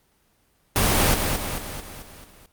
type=noise with echo; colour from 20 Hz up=pink; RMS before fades=-19 dBFS; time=0.76-1.14 s; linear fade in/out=0 ms; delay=220 ms; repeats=6; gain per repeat=-5 dB; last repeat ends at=2.46 s; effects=pink hiss -64 dBFS RMS until 2.52 s + Opus 24 kbps